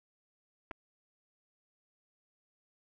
clicks, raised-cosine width 0.5 ms, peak -27 dBFS, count 2, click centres 0.711 / 0.714 s, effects none

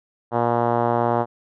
5% pulse tone with low-pass filter, 118.6 Hz, A#2, 30 cents sharp, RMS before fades -20 dBFS, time 0.31-1.26 s, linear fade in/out 50 ms, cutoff 830 Hz, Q 1.6, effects none

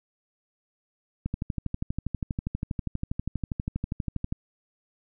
click train, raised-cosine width 5 ms, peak -16 dBFS, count 39, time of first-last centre 1.26-4.325 s, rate 12.4 Hz, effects none

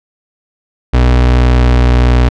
35% pulse tone with pitch glide, 61.74 to 61.35 Hz, B1 to B1, 0 to -11 cents, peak -4 dBFS, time 0.93-2.29 s, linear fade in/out 10 ms, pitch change -11 cents, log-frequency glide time 1.28-1.86 s, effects low-pass 4000 Hz 12 dB/octave

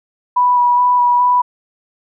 sine tone with vibrato, 980 Hz, B5, 14 cents flat, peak -9 dBFS, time 0.36-1.42 s, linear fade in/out 10 ms, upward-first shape square, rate 2.4 Hz, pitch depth 12 cents each way, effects none

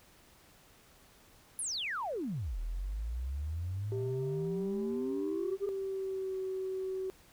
sine exponential two-way sweep, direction down then up, 11170 to 38.89 to 423.5 Hz, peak -33 dBFS, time 1.59-5.69 s, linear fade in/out 0 ms, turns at 2.59 s
sine tone with pitch glide, 392 to 378 Hz, G4 to F#4, 0 to +37 cents, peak -33 dBFS, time 3.92-7.1 s, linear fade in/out 0 ms, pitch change -63 cents, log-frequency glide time 5.53-6.41 s
effects tanh soft clip ceiling -27 dBFS + pink hiss -61 dBFS RMS until 7.32 s

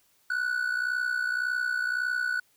triangle tone with amplitude modulation, 1480 Hz, F#6, in tune, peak -21 dBFS, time 0.3-2.4 s, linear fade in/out 5 ms, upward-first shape sine, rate 61.8 Hz, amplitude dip 70%, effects white hiss -66 dBFS RMS until 2.56 s

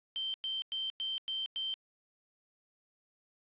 sine tone bursts, 3122 Hz, G7, 8 cents flat, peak -33 dBFS, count 6, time 0.16-1.74 s, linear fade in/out 0 ms, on 180 ms, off 100 ms, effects resampled to 8000 Hz + 11-bit

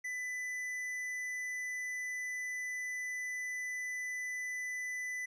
sine tone with tanh clipping, 1997 Hz, B6, 19 cents sharp, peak -38 dBFS, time 0.04-5.26 s, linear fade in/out 10 ms, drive 10 dB, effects none

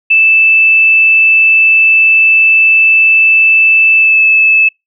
sine tone with pitch glide, 2637 to 2614 Hz, E7 to E7, 0 to -15 cents, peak -4 dBFS, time 0.1-4.69 s, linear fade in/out 10 ms, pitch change -15 cents, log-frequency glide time 3.97-4.2 s, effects noise-tail reverb RT60 0.2 s tail -26 dB re dry

